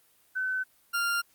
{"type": "tone pair in turn", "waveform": ["sine", "40% pulse"], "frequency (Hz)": [1518, 1395.2], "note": ["F#6", "F6"], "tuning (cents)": [44, -2], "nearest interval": "minor second", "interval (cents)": 146, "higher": "first", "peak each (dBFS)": [-27, -25], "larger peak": "second", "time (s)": [[0.35, 0.64], [0.93, 1.22]], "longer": "neither", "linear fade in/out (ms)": 20, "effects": ["white hiss -64 dBFS RMS until 1.34 s", "Opus 32 kbps"]}